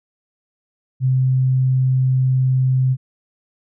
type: tone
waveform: sine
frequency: 129.9 Hz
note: C3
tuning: 12 cents flat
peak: -13 dBFS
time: 1-2.97 s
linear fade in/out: 50 ms
effects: none